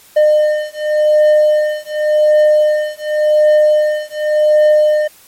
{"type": "beating tone pair", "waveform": "triangle", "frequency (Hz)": [606, 606.89], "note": ["D#5", "D#5"], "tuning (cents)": [-46, -43], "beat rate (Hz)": 0.89, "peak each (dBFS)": -10, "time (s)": [0.16, 5.08], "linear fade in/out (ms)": 10, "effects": ["white hiss -44 dBFS RMS until 5.27 s", "MP3 64 kbps"]}